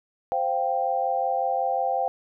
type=chord; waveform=sine; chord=C suspended fourth; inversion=none; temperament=equal; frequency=523.3 / 698.5 / 784 Hz; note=C5 / F5 / G5; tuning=0 / 0 / 0 cents; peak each=-28 / -27 / -25 dBFS; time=0.32-2.08 s; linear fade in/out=0 ms; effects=none